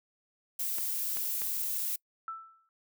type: noise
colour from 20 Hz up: violet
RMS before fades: -33 dBFS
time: 0.59-1.96 s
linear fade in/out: 5 ms
type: clicks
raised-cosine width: 0.3 ms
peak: -26 dBFS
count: 3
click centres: 0.784 / 1.171 / 1.419 s
type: tone with exponential decay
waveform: sine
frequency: 1325 Hz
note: E6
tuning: 9 cents sharp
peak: -33 dBFS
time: 2.28-2.69 s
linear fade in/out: 1 ms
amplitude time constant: 89 ms
effects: noise-tail reverb RT60 0.1 s tail -25 dB re dry